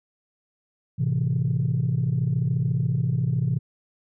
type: chord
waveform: sine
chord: A minor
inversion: none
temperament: equal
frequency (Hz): 110 / 130.81 / 164.81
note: A2 / C3 / E3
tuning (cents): 0 / 0 / 0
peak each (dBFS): -26 / -22 / -25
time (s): 0.98-3.59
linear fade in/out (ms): 20
effects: tanh soft clip ceiling -15 dBFS